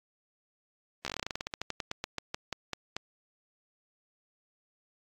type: slowing click train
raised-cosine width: 0.2 ms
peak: -16 dBFS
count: 25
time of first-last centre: 1.05-2.966 s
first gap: 14 ms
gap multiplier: 1.13
effects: AAC 48 kbps